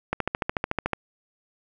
click train, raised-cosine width 0.5 ms, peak -9 dBFS, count 12, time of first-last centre 0.13-0.933 s, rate 13.7 Hz, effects none

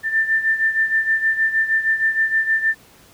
sine beating tone pair, 1781 / 1787.4 Hz, A6 / A6, +21 / +27 cents, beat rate 6.4 Hz, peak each -17 / -22 dBFS, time 0.03-2.75 s, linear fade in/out 50 ms, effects pink hiss -49 dBFS RMS until 3.13 s + high-pass 60 Hz 12 dB/octave

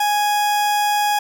40% pulse tone, 830.6 Hz, G#5, in tune, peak -15 dBFS, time 0-1.19 s, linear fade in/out 5 ms, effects none

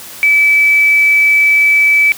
sine tone, 2303 Hz, D7, 34 cents flat, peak -6 dBFS, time 0.23-2.12 s, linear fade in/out 0 ms, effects white hiss -31 dBFS RMS until 2.17 s + high-pass 60 Hz 12 dB/octave

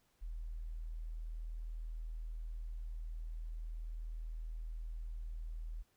sine tone, 40.21 Hz, E1, 42 cents flat, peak -40 dBFS, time 0.21-5.83 s, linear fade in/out 20 ms, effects pink hiss -75 dBFS RMS until 5.96 s

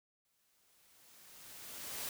white noise with exponential growth, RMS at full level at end -40 dBFS, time 0.25-2.09 s, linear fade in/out 1 ms, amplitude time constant 400 ms, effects none

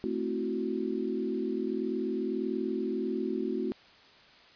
sine chord, F# half-diminished seventh, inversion first, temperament equal, 220 / 261.6 / 329.6 / 370 Hz, A3 / C4 / E4 / F#4, 0 / 0 / 0 / 0 cents, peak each -35 / -35 / -36 / -33 dBFS, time 0.04-3.72 s, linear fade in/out 0 ms, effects white hiss -56 dBFS RMS until 4.55 s + resampled to 11025 Hz

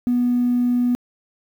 triangle tone, 244.7 Hz, B3, 16 cents flat, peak -12 dBFS, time 0.07-0.95 s, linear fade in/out 0 ms, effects tanh soft clip ceiling -13 dBFS + 8-bit

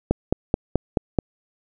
click train, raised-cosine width 2 ms, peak -4 dBFS, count 6, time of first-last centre 0.11-1.188 s, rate 4.64 Hz, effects none

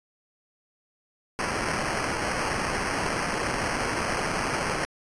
violet noise with sample-and-hold, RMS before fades -28 dBFS, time 1.39-4.85 s, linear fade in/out 0 ms, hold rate 3675 Hz, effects resampled to 22050 Hz

